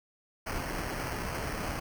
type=noise with sample-and-hold; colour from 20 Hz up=pink; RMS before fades=-35 dBFS; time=0.46-1.8 s; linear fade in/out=10 ms; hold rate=3675 Hz; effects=none